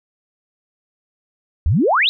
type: exponential sweep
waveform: sine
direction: up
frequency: 64.9 to 4073 Hz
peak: -12 dBFS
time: 1.66-2.09 s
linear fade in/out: 0 ms
effects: none